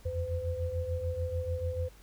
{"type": "tone cluster", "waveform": "sine", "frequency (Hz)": [81.7, 88.5, 509], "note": ["E2", "F2", "C5"], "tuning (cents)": [-15, 23, -48], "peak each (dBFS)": [-35, -35, -35], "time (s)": [0.05, 1.89], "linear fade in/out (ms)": 10, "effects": ["added 50 Hz sine -53 dBFS peak until 2.02 s", "pink hiss -59 dBFS RMS until 2.02 s"]}